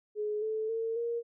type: tone with pitch steps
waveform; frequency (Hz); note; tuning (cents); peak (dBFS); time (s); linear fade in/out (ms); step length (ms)
sine; 421.6 / 436.7 / 452.4 / 468.6; G#4 / A4 / A4 / A#4; +26 / -13 / +48 / +9; -30; 0.15-1.23; 50; 270
effects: none